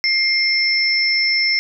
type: tone pair together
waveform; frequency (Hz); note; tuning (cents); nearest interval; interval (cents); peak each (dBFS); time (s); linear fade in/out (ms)
sine; 2116 / 5323; C7 / E8; +19 / +16; octave + major third; 1597; -17; 0.04-1.59; 0
effects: none